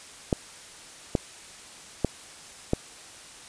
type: clicks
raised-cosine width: 2 ms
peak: -8 dBFS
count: 4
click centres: 0.328 / 1.152 / 2.047 / 2.734 s
effects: white hiss -46 dBFS RMS until 3.48 s + resampled to 22050 Hz